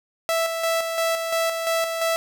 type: tone with tremolo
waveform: sawtooth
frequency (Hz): 659.3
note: E5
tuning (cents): 0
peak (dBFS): -16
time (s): 0.29-2.16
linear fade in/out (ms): 0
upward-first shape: square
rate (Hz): 2.9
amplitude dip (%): 45
effects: none